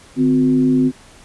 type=tone with frequency modulation; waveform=sine; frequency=257.1 Hz; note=C4; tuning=30 cents flat; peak=-11 dBFS; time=0.16-0.92 s; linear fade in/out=50 ms; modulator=106 Hz; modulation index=0.52; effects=pink hiss -45 dBFS RMS until 1.24 s + resampled to 24000 Hz